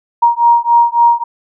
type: beating tone pair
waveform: sine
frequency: 940 / 943.6 Hz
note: A#5 / A#5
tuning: +14 / +21 cents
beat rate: 3.6 Hz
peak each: -10 dBFS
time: 0.22-1.24 s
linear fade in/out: 10 ms
effects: none